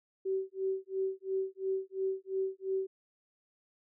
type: tone with tremolo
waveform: sine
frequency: 382.8 Hz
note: G4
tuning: 41 cents flat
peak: -28 dBFS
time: 0.25-2.87 s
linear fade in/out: 10 ms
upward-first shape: sine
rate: 2.9 Hz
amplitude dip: 100%
effects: none